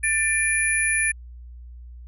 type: tone cluster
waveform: sine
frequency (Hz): 1775 / 2381 / 9980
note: A6 / D7 / D#9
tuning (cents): +15 / +23 / +4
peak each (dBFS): -23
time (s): 0.03-1.12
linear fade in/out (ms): 10
effects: tanh soft clip ceiling -10 dBFS + added 60 Hz sine -38 dBFS peak until 2.07 s